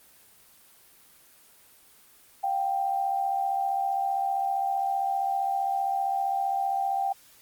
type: tone pair together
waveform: sine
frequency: 709 / 784.3 Hz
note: F5 / G5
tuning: +26 / +1 cents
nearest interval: major second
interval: 175 cents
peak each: -32 / -25 dBFS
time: 2.43-7.13 s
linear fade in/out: 10 ms
effects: white hiss -56 dBFS RMS until 7.41 s + Opus 24 kbps